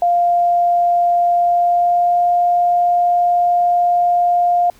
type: tone with pitch glide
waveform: sine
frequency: 698.5 to 703.4 Hz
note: F5 to F5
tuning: 0 to +12 cents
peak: -11 dBFS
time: 0.02-4.7 s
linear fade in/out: 2 ms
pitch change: +12 cents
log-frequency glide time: 1.33-2.25 s
effects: pink hiss -50 dBFS RMS until 4.79 s